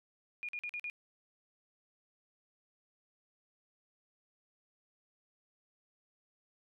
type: tone bursts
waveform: sine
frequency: 2433 Hz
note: D#7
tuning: 39 cents flat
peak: -37 dBFS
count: 5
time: 0.43-0.899 s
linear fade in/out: 0 ms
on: 57 ms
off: 46 ms
effects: none